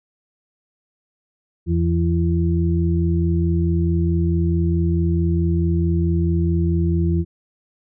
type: harmonic tone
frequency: 84.6 Hz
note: E2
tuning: 45 cents sharp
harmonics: 1 / 2 / 4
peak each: -18 / -20 / -24 dBFS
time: 1.66-7.25 s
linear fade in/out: 50 ms
effects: none